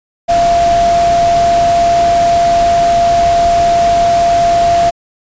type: tone in noise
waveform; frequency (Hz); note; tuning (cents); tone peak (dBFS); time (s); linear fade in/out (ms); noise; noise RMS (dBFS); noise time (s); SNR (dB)
sine; 688; F5; -26; -7; 0.28-4.91; 20; pink; -21; 0.28-4.91; +11
effects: resampled to 16000 Hz